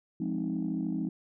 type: chord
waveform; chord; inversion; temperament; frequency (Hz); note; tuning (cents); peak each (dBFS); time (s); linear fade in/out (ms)
sine; F minor seventh; none; equal; 174.61 / 207.7 / 261.6 / 311.1; F3 / Ab3 / C4 / Eb4; 0 / 0 / 0 / 0; -34; 0.2-1.09; 5
effects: tanh soft clip ceiling -22 dBFS